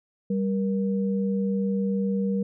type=tone pair together; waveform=sine; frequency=196 / 473.5 Hz; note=G3 / A#4; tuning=0 / +27 cents; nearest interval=octave + minor third; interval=1527 cents; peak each=-23 / -30 dBFS; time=0.3-2.43 s; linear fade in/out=5 ms; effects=none